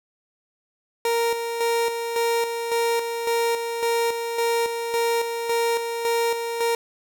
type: tone with tremolo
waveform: 30% pulse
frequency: 465.5 Hz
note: A#4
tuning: 2 cents flat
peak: -17 dBFS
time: 1.05-6.75 s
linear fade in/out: 2 ms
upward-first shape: square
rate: 1.8 Hz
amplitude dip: 50%
effects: none